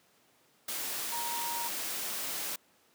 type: tone in noise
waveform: sine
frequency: 940 Hz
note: A#5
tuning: 14 cents sharp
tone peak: -36 dBFS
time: 1.12-1.68 s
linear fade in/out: 5 ms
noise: white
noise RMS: -36 dBFS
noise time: 0.68-2.56 s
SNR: -3 dB
effects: pink hiss -66 dBFS RMS until 2.94 s + high-pass 200 Hz 12 dB/octave